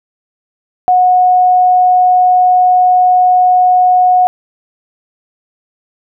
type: tone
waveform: sine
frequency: 730 Hz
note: F#5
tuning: 24 cents flat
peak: -5 dBFS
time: 0.88-4.27 s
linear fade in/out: 0 ms
effects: none